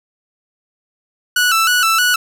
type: tone with vibrato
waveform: sawtooth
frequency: 1396.9 Hz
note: F6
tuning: in tune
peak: -8 dBFS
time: 1.36-2.16 s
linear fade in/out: 5 ms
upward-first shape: square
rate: 3.2 Hz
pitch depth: 90 cents each way
effects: none